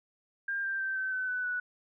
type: tone with pitch steps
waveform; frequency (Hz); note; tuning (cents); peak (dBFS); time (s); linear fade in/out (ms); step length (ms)
sine; 1600 / 1578.9 / 1558 / 1537.5 / 1517.2 / 1497.2 / 1477.4; G6 / G6 / G6 / G6 / F#6 / F#6 / F#6; +35 / +12 / -11 / -34 / +43 / +20 / -3; -30; 0.48-1.6; 5; 160
effects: none